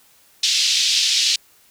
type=band-pass noise; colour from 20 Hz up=white; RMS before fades=-18 dBFS; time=0.43-1.36 s; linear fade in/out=5 ms; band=3000 to 5400 Hz; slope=24 dB/octave; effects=white hiss -54 dBFS RMS until 1.7 s